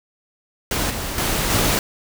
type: noise with level steps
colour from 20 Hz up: pink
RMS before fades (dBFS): -22 / -27 / -21 / -18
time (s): 0.71-1.79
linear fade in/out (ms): 2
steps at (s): 0.9 / 1.18 / 1.5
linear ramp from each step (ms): 2
effects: none